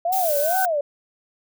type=tone with vibrato; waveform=sine; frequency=659.3 Hz; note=E5; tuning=in tune; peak=-19 dBFS; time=0.05-0.81 s; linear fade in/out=5 ms; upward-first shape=sine; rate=2.3 Hz; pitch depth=250 cents each way
type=noise; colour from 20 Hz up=violet; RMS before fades=-26 dBFS; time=0.12-0.66 s; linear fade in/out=10 ms
type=tone with exponential growth; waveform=sine; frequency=1509 Hz; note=F#6; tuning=34 cents sharp; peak=-22 dBFS; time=0.14-0.65 s; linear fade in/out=1 ms; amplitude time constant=110 ms
effects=none